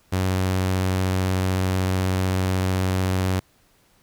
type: tone with vibrato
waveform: sawtooth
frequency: 93.4 Hz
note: F#2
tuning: 17 cents sharp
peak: -16 dBFS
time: 0.12-3.4 s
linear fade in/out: 10 ms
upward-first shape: square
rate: 16 Hz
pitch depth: 10 cents each way
effects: pink hiss -60 dBFS RMS until 4.02 s